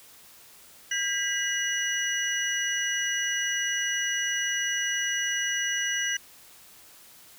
sine tone cluster, 1609 / 1969 / 2893 / 5910 Hz, G6 / B6 / F#7 / F#8, +45 / -6 / -40 / -3 cents, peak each -31 dBFS, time 0.91-6.17 s, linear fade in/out 5 ms, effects white hiss -52 dBFS RMS until 7.38 s

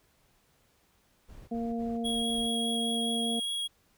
brown noise bursts, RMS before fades -48 dBFS, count 5, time 1.28-2.484 s, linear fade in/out 20 ms, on 200 ms, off 51 ms
harmonic tone, 231.9 Hz, A#3, 9 cents flat, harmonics 1 / 2 / 3, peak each -31 / -38 / -39 dBFS, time 1.51-3.4 s, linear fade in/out 10 ms
square tone with vibrato, 3310 Hz, G#7, 6 cents flat, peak -31 dBFS, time 2.04-3.68 s, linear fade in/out 20 ms, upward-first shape triangle, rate 4.9 Hz, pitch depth 10 cents each way
effects pink hiss -68 dBFS RMS until 3.97 s

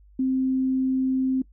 sine tone, 261.6 Hz, C4, in tune, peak -20 dBFS, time 0.19-1.42 s, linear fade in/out 5 ms, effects noise-tail reverb RT60 0.1 s tail -21 dB re dry + added 50 Hz sine -50 dBFS peak until 1.52 s

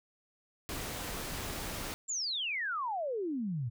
pink noise, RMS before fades -39 dBFS, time 0.69-1.94 s, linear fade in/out 0 ms
sine exponential sweep, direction down, 7530 to 110 Hz, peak -32 dBFS, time 2.08-3.7 s, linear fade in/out 20 ms
effects none

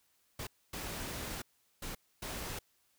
pink noise bursts at uneven times, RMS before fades -41 dBFS, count 4, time 0.39-0.47 / 0.73-1.42 / 1.82-1.95 / 2.22-2.59 s, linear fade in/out 5 ms, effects white hiss -73 dBFS RMS until 2.98 s

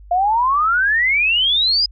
sine exponential sweep, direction up, 690 to 5050 Hz, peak -13 dBFS, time 0.11-1.86 s, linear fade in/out 5 ms, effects added 50 Hz sine -38 dBFS peak until 1.91 s

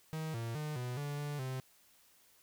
45% pulse tone with pitch steps, 158 / 115.5 / 151.6 / 124.1 / 144.7 / 146 / 130.3 Hz, D#3 / A#2 / D#3 / B2 / D3 / D3 / C3, +27 / -16 / -45 / +9 / -25 / -10 / -7 cents, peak -37 dBFS, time 0.13-1.6 s, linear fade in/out 0 ms, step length 210 ms, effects white hiss -66 dBFS RMS until 2.42 s

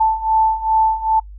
sine beating tone pair, 880 / 882.5 Hz, A5 / A5, 0 / +5 cents, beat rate 2.5 Hz, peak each -18 / -15 dBFS, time 0-1.2 s, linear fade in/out 10 ms, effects noise-tail reverb RT60 0.1 s tail -23 dB re dry + added 50 Hz sine -33 dBFS peak until 1.38 s

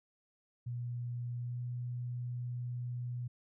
sine tone with pitch glide, 121 to 122.41 Hz, B2 to B2, -35 to -15 cents, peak -36 dBFS, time 0.66-3.28 s, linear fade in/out 10 ms, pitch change +20 cents, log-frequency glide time 1.38-1.6 s, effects none

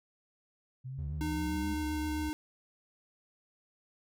sine exponential sweep, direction up, 126.2 to 211.8 Hz, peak -38 dBFS, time 0.84-1.75 s, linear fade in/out 20 ms
triangle tone with vibrato, 74.7 Hz, D2, 30 cents sharp, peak -34 dBFS, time 0.98-2.3 s, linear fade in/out 10 ms, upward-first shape sine, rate 7.6 Hz, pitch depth 140 cents each way
square tone, 305.1 Hz, D#4, 34 cents flat, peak -34 dBFS, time 1.21-2.33 s, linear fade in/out 0 ms
effects none

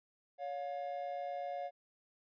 triangle tone pair together, 562 / 710 Hz, C#5 / F5, +24 / +28 cents, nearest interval major third, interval 404 cents, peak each -40 / -38 dBFS, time 0.38-1.71 s, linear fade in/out 50 ms, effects resampled to 11025 Hz

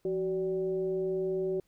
sine tone with frequency modulation, 377 Hz, F#4, 32 cents sharp, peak -28 dBFS, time 0.05-1.6 s, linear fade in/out 2 ms, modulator 205 Hz, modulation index 0.53, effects pink hiss -73 dBFS RMS until 1.67 s

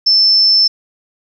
sine tone, 5300 Hz, E8, 9 cents sharp, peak -7 dBFS, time 0.06-0.68 s, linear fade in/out 10 ms, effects 8-bit

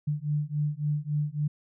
sine beating tone pair, 146.83 / 150.43 Hz, D3 / D3, 0 / +42 cents, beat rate 3.6 Hz, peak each -29 dBFS, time 0.07-1.48 s, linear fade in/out 10 ms, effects none

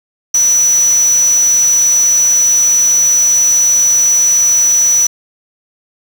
sine tone in noise, 5920 Hz, F#8, in tune, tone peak -7 dBFS, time 0.34-5.07 s, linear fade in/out 5 ms, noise white, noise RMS -25 dBFS, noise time 0.34-5.07 s, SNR +15 dB, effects none

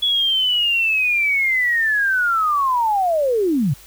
sine linear sweep, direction down, 3400 to 119.2 Hz, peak -15 dBFS, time 0.02-3.74 s, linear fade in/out 10 ms, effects added 50 Hz sine -49 dBFS peak until 3.86 s + white hiss -45 dBFS RMS until 3.86 s

